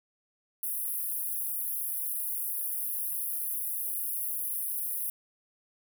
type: high-pass noise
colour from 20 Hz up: pink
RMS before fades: -33 dBFS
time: 0.63-5.1 s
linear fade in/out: 2 ms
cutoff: 10000 Hz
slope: 96 dB/octave
effects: none